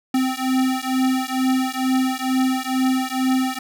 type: beating tone pair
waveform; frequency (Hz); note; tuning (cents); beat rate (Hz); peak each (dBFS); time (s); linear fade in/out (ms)
square; 258.7 / 260.9; C4 / C4; -19 / -5; 2.2; -22; 0.14-3.59; 5
effects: none